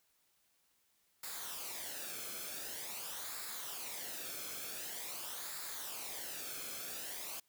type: noise with flanger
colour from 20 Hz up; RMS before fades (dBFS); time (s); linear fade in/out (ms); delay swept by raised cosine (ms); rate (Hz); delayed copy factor
white; -44; 1.23-7.4; 5; 0.33 to 1.07; 0.46; -0.6
effects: white hiss -75 dBFS RMS until 7.48 s